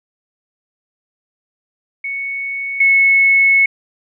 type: tone pair in turn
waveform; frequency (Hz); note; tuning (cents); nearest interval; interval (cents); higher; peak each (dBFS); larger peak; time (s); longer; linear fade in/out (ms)
sine; 2217 / 2197; C#7 / C#7; 0 / -16; unison; 16; first; -20 / -8; second; 2.04-2.8 / 2.8-3.66; second; 5
effects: none